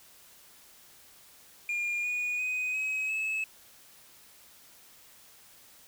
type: tone with pitch steps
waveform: sine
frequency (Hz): 2413 / 2457 / 2501 / 2546 / 2592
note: D7 / D#7 / D#7 / D#7 / E7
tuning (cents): +46 / -22 / +8 / +39 / -30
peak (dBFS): -26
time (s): 1.69-3.44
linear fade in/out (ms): 2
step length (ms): 350
effects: tanh soft clip ceiling -28 dBFS + white hiss -56 dBFS RMS until 5.87 s